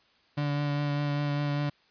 35% pulse tone with vibrato, 145.1 Hz, D3, 21 cents flat, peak -25 dBFS, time 0.37-1.7 s, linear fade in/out 10 ms, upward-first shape triangle, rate 5 Hz, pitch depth 18 cents each way, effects white hiss -64 dBFS RMS until 1.9 s + resampled to 11025 Hz

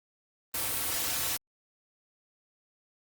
white noise with comb filter, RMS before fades -31 dBFS, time 0.54-1.37 s, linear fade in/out 5 ms, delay 4.9 ms, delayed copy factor -0.9, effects Opus 32 kbps

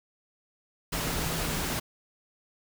sine tone in noise, 162.7 Hz, E3, 22 cents flat, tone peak -38 dBFS, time 0.92-1.8 s, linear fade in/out 10 ms, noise pink, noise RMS -31 dBFS, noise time 0.92-1.8 s, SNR -10 dB, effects none

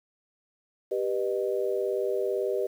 sine chord, G augmented, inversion none, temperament just, 392 / 490 / 612.5 Hz, G4 / B4 / D#5, 0 / -14 / -27 cents, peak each -28 / -30 / -32 dBFS, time 0.91-2.67 s, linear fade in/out 10 ms, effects 9-bit

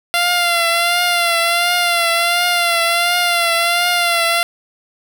10% pulse tone with vibrato, 691 Hz, F5, 19 cents flat, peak -5 dBFS, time 0.14-4.43 s, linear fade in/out 0 ms, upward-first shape triangle, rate 1.4 Hz, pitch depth 47 cents each way, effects none

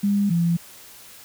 sine tone pair in turn, 202.1 / 169.89 Hz, G#3 / F3, -47 / -47 cents, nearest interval minor third, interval 300 cents, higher first, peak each -17 dBFS, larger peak neither, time 0.03-0.3 / 0.3-0.57 s, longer neither, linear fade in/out 10 ms, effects white hiss -45 dBFS RMS until 1.24 s

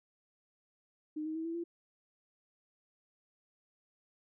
sine tone with pitch steps, 306.3 / 314.5 / 323 / 331.7 / 340.6 Hz, D#4 / D#4 / E4 / E4 / F4, -27 / +19 / -35 / +11 / -43 cents, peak -35 dBFS, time 1.16-1.64 s, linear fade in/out 10 ms, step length 96 ms, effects none

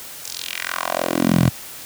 10% pulse tone with high-pass filter sweep, 43.31 Hz, F1, 14 cents flat, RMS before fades -21 dBFS, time 0.23-1.5 s, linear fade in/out 10 ms, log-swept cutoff 6700 to 110 Hz, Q 2.4, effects white hiss -36 dBFS RMS until 1.85 s

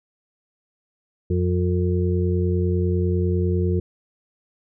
harmonic tone, 90 Hz, F#2, 47 cents flat, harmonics 1 / 2 / 4 / 5, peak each -20 / -25 / -25 / -30 dBFS, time 1.3-3.8 s, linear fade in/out 5 ms, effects none

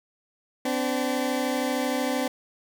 20% pulse tone pair together, 255.6 / 288.6 Hz, C4 / D4, -40 / -30 cents, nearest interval major second, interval 210 cents, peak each -21 / -24 dBFS, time 0.65-2.28 s, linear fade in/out 5 ms, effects none

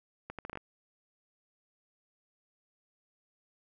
accelerating click train, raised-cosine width 0.5 ms, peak -25 dBFS, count 7, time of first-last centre 0.3-0.573 s, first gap 87 ms, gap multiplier 0.73, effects none

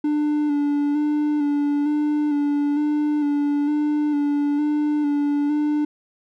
triangle tone with vibrato, 293.7 Hz, D4, in tune, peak -16 dBFS, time 0.04-5.85 s, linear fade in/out 5 ms, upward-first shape square, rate 1.1 Hz, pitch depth 25 cents each way, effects none

